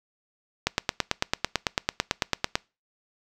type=click train; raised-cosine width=0.2 ms; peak=-4 dBFS; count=18; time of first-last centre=0.67-2.555 s; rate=9.02 Hz; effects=noise-tail reverb RT60 0.3 s tail -25 dB re dry